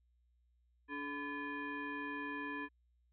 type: tone with frequency modulation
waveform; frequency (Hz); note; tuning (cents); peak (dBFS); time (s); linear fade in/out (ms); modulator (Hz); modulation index
sine; 1007; B5; +33; -39; 0.88-2.69; 50; 719; 1.6
effects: added 60 Hz sine -70 dBFS peak until 3.12 s